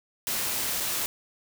white noise with dropouts, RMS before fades -29 dBFS, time 0.27-1.06 s, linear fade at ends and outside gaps 0 ms, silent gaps 0.801-0.805 s, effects none

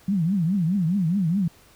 sine tone with vibrato, 180 Hz, F#3, 47 cents flat, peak -19 dBFS, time 0.08-1.48 s, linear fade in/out 5 ms, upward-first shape triangle, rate 4.8 Hz, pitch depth 280 cents each way, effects pink hiss -54 dBFS RMS until 1.75 s

